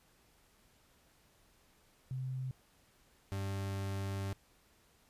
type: tone pair in turn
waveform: sine / 40% pulse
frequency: 130 / 97.95 Hz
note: C3 / G2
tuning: -11 / -1 cents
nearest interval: perfect fourth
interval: 490 cents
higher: first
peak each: -36 / -35 dBFS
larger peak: second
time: 2.11-2.51 / 3.32-4.33 s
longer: second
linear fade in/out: 0 ms
effects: pink hiss -68 dBFS RMS until 5.09 s + resampled to 32000 Hz